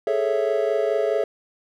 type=chord; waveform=triangle; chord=A major seventh; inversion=third; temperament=equal; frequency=415.3 / 440 / 554.4 / 659.3 Hz; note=G#4 / A4 / C#5 / E5; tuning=0 / 0 / 0 / 0 cents; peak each=-23 dBFS; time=0.07-1.24 s; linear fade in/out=2 ms; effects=none